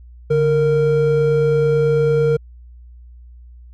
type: tone pair together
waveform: triangle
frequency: 144.8 / 463.4 Hz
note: D3 / A#4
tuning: -24 / -10 cents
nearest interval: octave + minor sixth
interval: 2014 cents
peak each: -16 / -12 dBFS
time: 0.3-2.37 s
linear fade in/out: 10 ms
effects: added 60 Hz sine -38 dBFS peak until 3.73 s